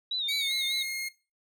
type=tone with vibrato; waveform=sine; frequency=3804 Hz; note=A#7; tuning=34 cents sharp; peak=-28 dBFS; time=0.11-0.83 s; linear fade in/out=5 ms; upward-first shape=sine; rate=5 Hz; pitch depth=93 cents each way
type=tone with pitch glide; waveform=sawtooth; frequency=2264 to 2141 Hz; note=C#7 to C7; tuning=+36 to +39 cents; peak=-28 dBFS; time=0.28-1.09 s; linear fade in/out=10 ms; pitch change=-97 cents; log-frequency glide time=0.4-0.51 s
effects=noise-tail reverb RT60 0.3 s tail -19 dB re dry